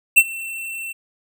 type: tone with ADSR envelope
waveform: square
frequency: 2694 Hz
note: E7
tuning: 37 cents sharp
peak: -6 dBFS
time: 0.16-0.93 s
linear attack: 19 ms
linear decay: 50 ms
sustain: -22 dB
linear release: 16 ms
effects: none